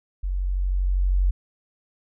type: tone with level ramp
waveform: sine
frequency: 46.25 Hz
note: F#1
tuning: in tune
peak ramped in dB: -23 to -16 dBFS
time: 0.23-1.31 s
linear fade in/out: 10 ms
effects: none